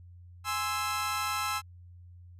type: chord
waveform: sawtooth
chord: Ab augmented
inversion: none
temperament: equal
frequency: 830.6 / 1046.5 / 1318.5 Hz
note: Ab5 / C6 / E6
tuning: 0 / 0 / 0 cents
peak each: -33 / -32 / -28 dBFS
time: 0.44-1.62 s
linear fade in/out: 50 ms
effects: added 88 Hz sine -48 dBFS peak until 2.39 s + resampled to 32000 Hz